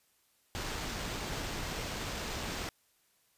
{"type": "noise with sample-and-hold", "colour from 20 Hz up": "pink", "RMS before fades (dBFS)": -38, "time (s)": [0.55, 2.69], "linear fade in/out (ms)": 0, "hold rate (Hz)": 11025, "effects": ["white hiss -71 dBFS RMS until 3.37 s", "resampled to 32000 Hz"]}